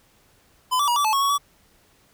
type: tone with pitch steps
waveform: square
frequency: 1013 / 1156 / 958 / 1158 / 868 / 1101 / 1117 / 1142 Hz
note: B5 / D6 / A#5 / D6 / A5 / C#6 / C#6 / D6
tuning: +44 / -28 / +47 / -25 / -24 / -12 / +13 / -49 cents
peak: -19 dBFS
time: 0.71-1.382 s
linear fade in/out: 20 ms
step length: 84 ms
effects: pink hiss -59 dBFS RMS until 2.13 s